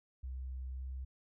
sine tone with pitch glide, 64.5 to 65.14 Hz, C2 to C2, -24 to -7 cents, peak -39 dBFS, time 0.23-1.05 s, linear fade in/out 10 ms, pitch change +17 cents, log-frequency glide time 0.76-0.82 s, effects none

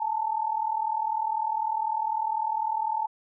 sine tone pair together, 862 / 902 Hz, A5 / A5, -36 / +43 cents, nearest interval minor second, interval 79 cents, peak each -28 dBFS, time 0-3.07 s, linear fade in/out 10 ms, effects none

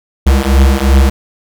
square beating tone pair, 65.9 / 68.7 Hz, C2 / C#2, +13 / -15 cents, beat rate 2.8 Hz, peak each -10 dBFS, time 0.26-1.1 s, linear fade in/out 10 ms, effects none

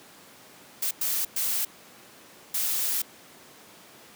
blue noise bursts at uneven times, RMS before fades -27 dBFS, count 4, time 0.82-0.91 / 1.01-1.25 / 1.36-1.65 / 2.54-3.02 s, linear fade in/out 5 ms, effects pink hiss -50 dBFS RMS until 4.15 s + high-pass 200 Hz 12 dB/octave

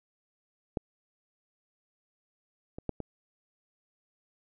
clicks, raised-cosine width 2 ms, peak -16 / -26 / -17 / -22 dBFS, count 4, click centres 0.772 / 2.785 / 2.893 / 3.003 s, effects none

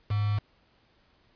sine tone with quantisation, 103.83 Hz, G#2, in tune, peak -24 dBFS, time 0.1-0.39 s, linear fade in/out 10 ms, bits 6, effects pink hiss -65 dBFS RMS until 1.35 s + resampled to 11025 Hz

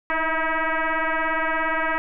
sine tone with frequency modulation, 329.6 Hz, E4, in tune, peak -20 dBFS, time 0.1-1.98 s, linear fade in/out 0 ms, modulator 321 Hz, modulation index 5.8, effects none

